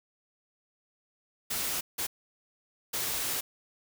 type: noise bursts at uneven times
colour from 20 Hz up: white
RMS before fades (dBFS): -32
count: 3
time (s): 1.5-1.81 / 1.98-2.07 / 2.93-3.41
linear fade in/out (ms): 10
effects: none